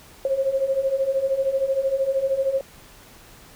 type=beating tone pair; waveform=sine; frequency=529 / 542 Hz; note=C5 / C#5; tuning=+19 / -39 cents; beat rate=13 Hz; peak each=-25 / -21 dBFS; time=0.25-2.61 s; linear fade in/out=2 ms; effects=pink hiss -48 dBFS RMS until 3.55 s